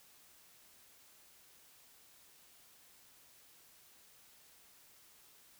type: silence
effects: white hiss -63 dBFS RMS until 5.59 s